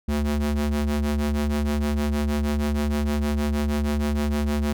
square ring-modulated tone, 74.1 Hz, D2, 16 cents sharp, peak -19 dBFS, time 0.08-4.73 s, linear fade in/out 5 ms, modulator 145 Hz, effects none

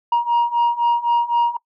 sine beating tone pair, 944 / 947.9 Hz, A#5 / A#5, +22 / +29 cents, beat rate 3.9 Hz, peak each -17 / -15 dBFS, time 0.12-1.57 s, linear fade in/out 5 ms, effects noise-tail reverb RT60 0.1 s tail -24 dB re dry + tanh soft clip ceiling -12 dBFS

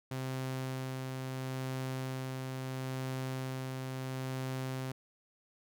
sawtooth tone with tremolo, 130.81 Hz, C3, in tune, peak -31 dBFS, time 0.11-4.92 s, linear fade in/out 5 ms, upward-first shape sine, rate 0.74 Hz, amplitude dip 25%, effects none

